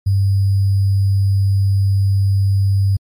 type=tone with sample-and-hold; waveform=sine; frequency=98 Hz; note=G2; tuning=in tune; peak=-11 dBFS; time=0.06-2.97 s; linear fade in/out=10 ms; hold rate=4900 Hz; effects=MP3 64 kbps